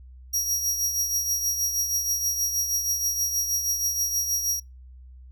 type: tone with tremolo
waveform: sawtooth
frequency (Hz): 5680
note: F8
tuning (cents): +28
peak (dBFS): -19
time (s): 0.33-4.6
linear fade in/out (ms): 10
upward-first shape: triangle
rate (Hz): 6.3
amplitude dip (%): 60
effects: noise-tail reverb RT60 0.2 s tail -24 dB re dry + added 63 Hz sine -43 dBFS peak until 5.31 s